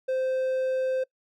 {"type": "tone", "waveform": "triangle", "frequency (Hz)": 520, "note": "C5", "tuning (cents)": -11, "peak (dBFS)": -22, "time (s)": [0.08, 1.04], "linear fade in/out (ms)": 10, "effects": ["noise-tail reverb RT60 0.1 s tail -24 dB re dry"]}